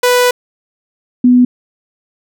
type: tone pair in turn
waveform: sawtooth / sine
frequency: 493.9 / 247.8 Hz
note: B4 / B3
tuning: 0 / +6 cents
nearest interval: octave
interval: 1194 cents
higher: first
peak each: -4 dBFS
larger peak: neither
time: 0.03-0.31 / 1.24-1.45 s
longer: first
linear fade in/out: 5 ms
effects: none

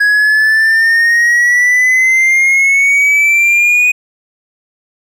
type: exponential sweep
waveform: triangle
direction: up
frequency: 1661.2 to 2484 Hz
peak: -5 dBFS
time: 0-3.92 s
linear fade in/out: 10 ms
effects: none

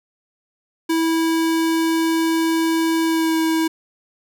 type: tone with pitch glide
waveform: square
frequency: 326.6 to 322.8 Hz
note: E4 to E4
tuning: -16 to -36 cents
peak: -17 dBFS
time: 0.89-3.68 s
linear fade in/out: 10 ms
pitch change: -20 cents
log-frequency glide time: 3.04-3.36 s
effects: none

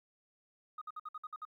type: tone bursts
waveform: sine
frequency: 1244.5 Hz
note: D#6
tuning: in tune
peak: -39 dBFS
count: 8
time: 0.78-1.452 s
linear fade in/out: 5 ms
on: 35 ms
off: 56 ms
effects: tanh soft clip ceiling -37 dBFS + 13-bit

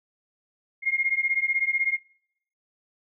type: beating tone pair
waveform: sine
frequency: 2129 / 2145 Hz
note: C7 / C7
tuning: +30 / +42 cents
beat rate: 16 Hz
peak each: -25 dBFS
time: 0.82-1.99 s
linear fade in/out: 50 ms
effects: noise-tail reverb RT60 0.7 s tail -24 dB re dry

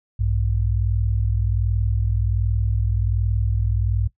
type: tone pair together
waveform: sine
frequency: 60.3 / 101.61 Hz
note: B1 / G#2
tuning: -41 / -37 cents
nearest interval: major sixth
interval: 904 cents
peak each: -21 dBFS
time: 0.19-4.08 s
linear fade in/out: 10 ms
effects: noise-tail reverb RT60 0.1 s tail -17 dB re dry

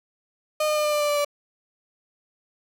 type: tone with pitch steps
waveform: 35% pulse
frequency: 612 / 607.4 / 602.9 / 598.4 / 593.9 / 589.4 / 585 / 580.7 Hz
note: D#5 / D#5 / D5 / D5 / D5 / D5 / D5 / D5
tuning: -29 / -42 / +45 / +32 / +19 / +6 / -7 / -20 cents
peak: -19 dBFS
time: 0.6-1.248 s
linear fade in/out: 5 ms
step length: 81 ms
effects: none

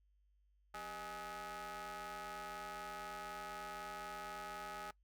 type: ring-modulated tone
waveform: sawtooth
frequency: 218.4 Hz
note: A3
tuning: 13 cents flat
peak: -38 dBFS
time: 0.74-4.91 s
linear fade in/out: 5 ms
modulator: 1050 Hz
effects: noise-tail reverb RT60 0.1 s tail -21 dB re dry + added 50 Hz sine -70 dBFS peak until 5.03 s

